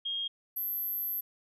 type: tone pair in turn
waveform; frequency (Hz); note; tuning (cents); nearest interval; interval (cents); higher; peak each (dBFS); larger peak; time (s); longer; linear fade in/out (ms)
sine; 3244 / 12248; G#7 / G9; -41 / -41; octave + major seventh; 2300; second; -31 / -31; neither; 0.05-0.28 / 0.56-1.21; second; 10
effects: none